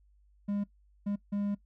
triangle tone bursts at uneven times, 203 Hz, G#3, 39 cents flat, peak -27 dBFS, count 3, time 0.48-0.64 / 1.06-1.16 / 1.32-1.55 s, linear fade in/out 10 ms, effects noise-tail reverb RT60 0.1 s tail -19 dB re dry + added 50 Hz sine -61 dBFS peak until 1.65 s

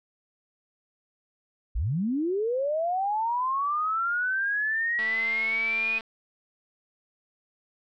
sine linear sweep, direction up, 41.2 to 2496 Hz, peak -24 dBFS, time 1.75-5.99 s, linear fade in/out 10 ms
click train, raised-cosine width 0.3 ms, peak -24 dBFS, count 229, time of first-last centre 4.99-6.008 s, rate 224 Hz
effects none

